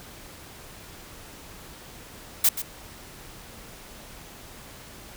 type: noise with echo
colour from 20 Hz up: blue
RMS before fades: -18 dBFS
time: 2.44-2.49 s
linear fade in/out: 5 ms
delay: 130 ms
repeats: 1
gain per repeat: -12 dB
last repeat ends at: 2.62 s
effects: pink hiss -45 dBFS RMS until 5.16 s